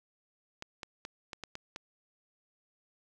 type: clicks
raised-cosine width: 0.2 ms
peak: -23 dBFS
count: 7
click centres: 0.624 / 0.832 / 1.051 / 1.332 / 1.437 / 1.554 / 1.761 s
effects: none